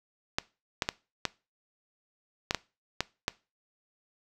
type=clicks; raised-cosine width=0.2 ms; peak=-9 dBFS; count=8; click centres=0.385 / 0.822 / 0.889 / 1.253 / 2.509 / 2.547 / 3.006 / 3.281 s; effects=noise-tail reverb RT60 0.3 s tail -21 dB re dry